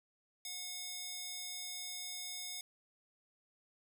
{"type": "tone with high-pass filter", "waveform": "square", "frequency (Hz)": 726, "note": "F#5", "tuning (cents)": -33, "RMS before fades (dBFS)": -44, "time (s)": [0.45, 2.61], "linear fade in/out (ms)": 2, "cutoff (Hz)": 4100, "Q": 0.97, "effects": []}